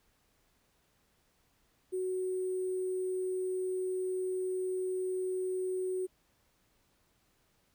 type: tone with sample-and-hold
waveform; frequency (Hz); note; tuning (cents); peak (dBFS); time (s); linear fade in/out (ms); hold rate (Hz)
sine; 371; F#4; +5; -31; 1.92-6.07; 20; 8820
effects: pink hiss -72 dBFS RMS until 7.74 s